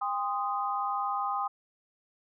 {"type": "tone cluster", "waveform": "sine", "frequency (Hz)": [802, 1039, 1244], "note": ["G5", "C6", "D#6"], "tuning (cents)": [39, -12, -1], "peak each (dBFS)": [-32, -34, -32], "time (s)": [0.01, 1.48], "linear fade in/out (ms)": 10, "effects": []}